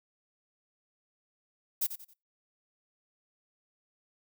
violet noise with echo, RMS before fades -29 dBFS, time 1.81-1.87 s, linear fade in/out 10 ms, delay 90 ms, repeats 3, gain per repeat -10 dB, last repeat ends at 2.14 s, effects noise-tail reverb RT60 0.3 s tail -25 dB re dry

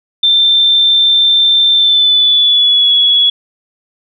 sine tone with pitch glide, 3567 to 3371 Hz, A7 to G#7, +23 to +25 cents, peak -6 dBFS, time 0.23-3.3 s, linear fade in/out 5 ms, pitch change -98 cents, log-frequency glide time 1.72-2.9 s, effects none

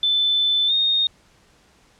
sine tone with pitch glide, 3520 to 3695 Hz, A7 to A#7, 0 to -16 cents, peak -16 dBFS, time 0.03-1.07 s, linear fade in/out 2 ms, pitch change +84 cents, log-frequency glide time 0.67-0.73 s, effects pink hiss -56 dBFS RMS until 1.99 s + low-pass 8000 Hz 12 dB/octave

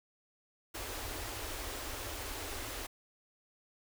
pink band-stop noise, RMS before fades -41 dBFS, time 0.74-2.87 s, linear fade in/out 10 ms, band 110 to 250 Hz, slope 96 dB/octave, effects none

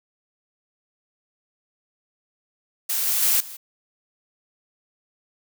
blue noise with level steps, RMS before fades -24 / -22 / -19 / -38 dBFS, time 2.89-3.57 s, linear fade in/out 10 ms, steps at 3.07 / 3.22 / 3.4 s, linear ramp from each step 5 ms, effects none

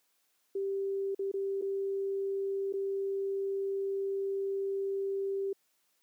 sine tone with dropouts, 392 Hz, G4, in tune, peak -30 dBFS, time 0.55-5.53 s, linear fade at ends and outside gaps 5 ms, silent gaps 1.148-1.191 / 1.316-1.338 / 1.614-1.621 / 2.726-2.736 s, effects white hiss -74 dBFS RMS until 6.02 s + high-pass 200 Hz 12 dB/octave

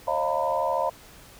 sine tone cluster, 539 / 615 / 688 / 918 / 995 Hz, C#5 / D#5 / F5 / A#5 / B5, -49 / -20 / -26 / -27 / +13 cents, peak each -29 dBFS, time 0.07-0.9 s, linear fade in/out 10 ms, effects pink hiss -49 dBFS RMS until 1.39 s

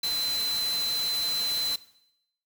sine tone in noise, 4053 Hz, B7, 44 cents sharp, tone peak -26 dBFS, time 0.03-1.76 s, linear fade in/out 5 ms, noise white, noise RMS -35 dBFS, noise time 0.03-1.76 s, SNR +6 dB, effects noise-tail reverb RT60 0.8 s tail -18 dB re dry

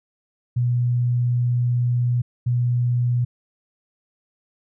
sine tone bursts at uneven times, 122 Hz, B2, 21 cents flat, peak -17 dBFS, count 2, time 0.56-2.22 / 2.46-3.25 s, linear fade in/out 10 ms, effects none

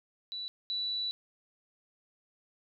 sine tone pair in turn, 3951 / 3951 Hz, B7 / B7, 0 / 0 cents, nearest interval unison, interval 0 cents, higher neither, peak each -36 / -31 dBFS, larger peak second, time 0.32-0.48 / 0.7-1.11 s, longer second, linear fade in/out 0 ms, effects none

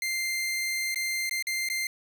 sawtooth tone with dropouts, 2093 Hz, C7, in tune, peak -24 dBFS, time 0.02-1.87 s, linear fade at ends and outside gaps 2 ms, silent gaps 0.945-0.958 / 1.295-1.31 / 1.425-1.469 / 1.688-1.699 s, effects none

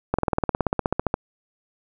slowing click train, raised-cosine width 1 ms, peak -6 dBFS, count 18, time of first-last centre 0.14-1.141 s, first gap 46 ms, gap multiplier 1.03, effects none

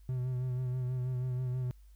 triangle tone with vibrato, 126.6 Hz, B2, 43 cents sharp, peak -29 dBFS, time 0.09-1.71 s, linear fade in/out 0 ms, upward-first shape sine, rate 6.2 Hz, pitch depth 32 cents each way, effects added 50 Hz sine -53 dBFS peak until 1.95 s + white hiss -73 dBFS RMS until 1.95 s

